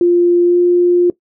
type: tone with pitch glide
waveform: sine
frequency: 349.2 to 352.6 Hz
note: F4 to F4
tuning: 0 to +17 cents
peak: -7 dBFS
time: 0.01-1.1 s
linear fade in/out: 2 ms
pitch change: +17 cents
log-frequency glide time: 0.44-0.58 s
effects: noise-tail reverb RT60 0.1 s tail -18 dB re dry